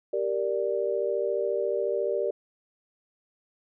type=chord; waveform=sine; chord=G minor; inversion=none; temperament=equal; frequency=392 / 466.2 / 587.3 Hz; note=G4 / Bb4 / D5; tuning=0 / 0 / 0 cents; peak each=-29 dBFS; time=0.13-2.31 s; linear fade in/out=5 ms; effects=none